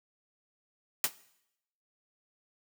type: noise with exponential decay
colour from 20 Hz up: white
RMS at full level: -22 dBFS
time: 1.04-1.12 s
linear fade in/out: 2 ms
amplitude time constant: 17 ms
effects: noise-tail reverb RT60 0.8 s tail -19 dB re dry + high-pass 150 Hz 12 dB/octave